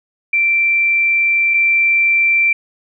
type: tone pair in turn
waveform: sine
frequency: 2349 / 2349 Hz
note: D7 / D7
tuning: 0 / 0 cents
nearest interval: unison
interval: 0 cents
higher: neither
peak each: -11 / -10 dBFS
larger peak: second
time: 0.33-1.54 / 1.54-2.53 s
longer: first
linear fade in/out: 5 ms
effects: none